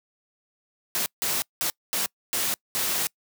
white noise bursts at uneven times, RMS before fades -26 dBFS, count 6, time 0.95-1.06 / 1.22-1.42 / 1.61-1.7 / 1.93-2.06 / 2.33-2.54 / 2.75-3.07 s, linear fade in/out 0 ms, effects noise-tail reverb RT60 0.1 s tail -26 dB re dry + high-pass 100 Hz 12 dB/octave

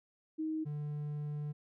sine / triangle tone pair in turn, 314.5 / 148.12 Hz, D#4 / D3, +19 / +15 cents, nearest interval octave + minor second, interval 1304 cents, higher first, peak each -33 / -34 dBFS, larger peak first, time 0.38-0.65 / 0.65-1.53 s, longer second, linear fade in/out 20 ms, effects none

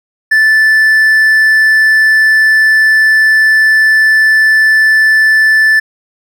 triangle tone, 1755 Hz, A6, 5 cents flat, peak -3 dBFS, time 0.31-5.8 s, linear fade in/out 10 ms, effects none

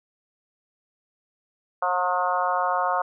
harmonic tone with a mistuned harmonic, 180 Hz, F#3, 47 cents flat, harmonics 3 / 4 / 5 / 6 / 7 / 8, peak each -30 / -26 / -28 / -27 / -28 / -33 dBFS, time 1.82-3.02 s, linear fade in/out 5 ms, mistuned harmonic 5, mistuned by +26 cents, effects none

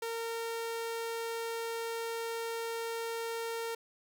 sawtooth tone, 459 Hz, A#4, 27 cents flat, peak -31 dBFS, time 0.02-3.75 s, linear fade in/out 5 ms, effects none

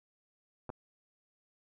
clicks, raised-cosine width 1 ms, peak -27 dBFS, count 2, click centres 0.693 / 0.701 s, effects none

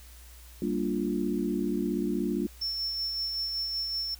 sine chord, G minor seventh, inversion none, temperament equal, 196 / 233.1 / 293.7 / 349.2 Hz, G3 / Bb3 / D4 / F4, 0 / 0 / 0 / 0 cents, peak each -32 / -32 / -32 / -32 dBFS, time 0.62-2.47 s, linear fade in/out 2 ms
triangle tone with tremolo, 5400 Hz, E8, 41 cents sharp, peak -27 dBFS, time 2.61-4.15 s, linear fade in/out 10 ms, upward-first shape sine, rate 5.3 Hz, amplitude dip 30%
effects added 60 Hz sine -48 dBFS peak until 4.19 s + white hiss -54 dBFS RMS until 4.19 s

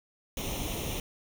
pink noise with comb filter, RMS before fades -34 dBFS, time 0.37-1 s, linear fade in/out 2 ms, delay 0.32 ms, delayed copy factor +0.75, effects none

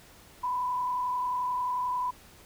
sine tone with frequency modulation, 995 Hz, B5, 13 cents sharp, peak -27 dBFS, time 0.43-2.11 s, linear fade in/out 10 ms, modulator 31.3 Hz, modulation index 0.53, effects pink hiss -54 dBFS RMS until 2.45 s

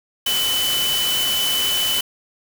sine tone in noise, 3004 Hz, F#7, 26 cents sharp, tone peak -19 dBFS, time 0.26-2.01 s, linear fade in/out 5 ms, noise white, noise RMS -24 dBFS, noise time 0.26-2.01 s, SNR +2 dB, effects none

